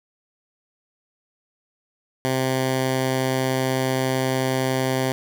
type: tone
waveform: 10% pulse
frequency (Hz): 130.81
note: C3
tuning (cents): 0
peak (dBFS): -12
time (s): 2.25-5.12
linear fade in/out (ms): 0
effects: 9-bit